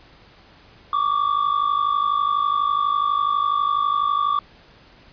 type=tone pair together; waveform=triangle; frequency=1132.9 / 1185 Hz; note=C#6 / D6; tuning=+37 / +15 cents; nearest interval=minor second; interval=78 cents; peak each=-19 dBFS; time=0.93-4.39 s; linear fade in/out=2 ms; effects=pink hiss -50 dBFS RMS until 5.12 s + resampled to 11025 Hz